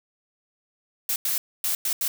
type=noise bursts at uneven times; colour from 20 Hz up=blue; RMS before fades=-25 dBFS; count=5; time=1.09-1.16 / 1.25-1.38 / 1.64-1.75 / 1.85-1.93 / 2.01-2.08 s; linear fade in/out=2 ms; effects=none